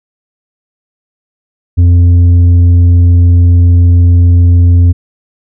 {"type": "tone with tanh clipping", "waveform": "sine", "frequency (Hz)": 87.31, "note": "F2", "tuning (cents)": 0, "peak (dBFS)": -3, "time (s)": [1.77, 4.93], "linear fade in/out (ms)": 20, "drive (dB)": 5, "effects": []}